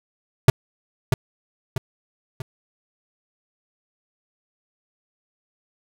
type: tone with echo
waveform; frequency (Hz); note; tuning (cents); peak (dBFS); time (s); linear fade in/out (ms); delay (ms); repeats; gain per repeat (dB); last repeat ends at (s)
square; 130; C3; -11; -8; 0.48-0.5; 2; 640; 3; -7; 2.42
effects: none